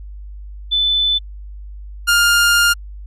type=tone pair in turn; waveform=sine / sawtooth; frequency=3508 / 1407.1 Hz; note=A7 / F6; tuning=-6 / +13 cents; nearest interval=octave + major third; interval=1581 cents; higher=first; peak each=-13 / -7 dBFS; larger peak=second; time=0.71-1.19 / 2.07-2.74 s; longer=second; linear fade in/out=20 ms; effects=added 50 Hz sine -30 dBFS peak until 3.06 s + resampled to 32000 Hz